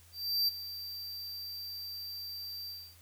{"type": "tone with ADSR envelope", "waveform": "square", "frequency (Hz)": 4684, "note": "D8", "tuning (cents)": -5, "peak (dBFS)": -26, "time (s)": [0.12, 2.96], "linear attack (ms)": 360, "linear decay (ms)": 16, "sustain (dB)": -14, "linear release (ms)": 280, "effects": ["added 86 Hz sine -59 dBFS peak until 3.01 s", "white hiss -61 dBFS RMS until 3.01 s"]}